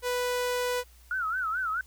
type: tone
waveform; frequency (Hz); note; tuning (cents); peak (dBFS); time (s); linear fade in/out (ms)
sawtooth; 493.9; B4; 0; -23; 0.02-0.84; 50
type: tone with vibrato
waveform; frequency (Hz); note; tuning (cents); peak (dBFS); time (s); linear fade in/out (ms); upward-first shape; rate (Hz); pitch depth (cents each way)
sine; 1396.9; F6; 0; -27; 1.11-1.81; 2; sine; 4.6; 170
effects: added 60 Hz sine -53 dBFS peak until 1.86 s + white hiss -60 dBFS RMS until 1.86 s